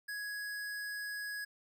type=tone; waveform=square; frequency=1668 Hz; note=G#6; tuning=7 cents sharp; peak=-39 dBFS; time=0.08-1.45 s; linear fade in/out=10 ms; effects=none